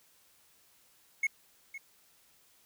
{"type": "tone with echo", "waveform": "triangle", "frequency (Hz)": 2183, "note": "C#7", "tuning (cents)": -27, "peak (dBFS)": -24, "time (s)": [1.23, 1.27], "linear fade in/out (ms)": 5, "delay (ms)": 510, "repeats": 1, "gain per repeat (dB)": -14, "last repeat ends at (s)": 1.78, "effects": ["white hiss -65 dBFS RMS until 2.65 s"]}